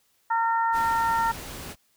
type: harmonic tone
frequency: 457.6 Hz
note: A#4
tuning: 32 cents flat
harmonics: 2 / 3 / 4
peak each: -22 / -28 / -33 dBFS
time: 0.3-1.32 s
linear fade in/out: 10 ms
type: noise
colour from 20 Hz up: pink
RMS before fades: -38 dBFS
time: 0.72-1.76 s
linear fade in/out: 50 ms
effects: white hiss -67 dBFS RMS until 1.96 s